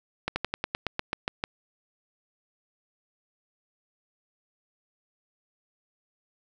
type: slowing click train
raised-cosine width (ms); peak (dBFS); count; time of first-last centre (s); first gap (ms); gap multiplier
0.3; -11; 11; 0.28-1.439; 80; 1.08
effects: none